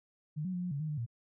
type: tone with pitch steps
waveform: sine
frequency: 151.9 / 185.2 / 178.2 / 179.2 / 141.1 / 155.3 / 150 / 117.1 Hz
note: D#3 / F#3 / F3 / F3 / C#3 / D#3 / D3 / A#2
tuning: -41 / +2 / +35 / +45 / +31 / -3 / +37 / +8 cents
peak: -33 dBFS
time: 0.36-1.064 s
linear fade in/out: 20 ms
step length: 88 ms
effects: none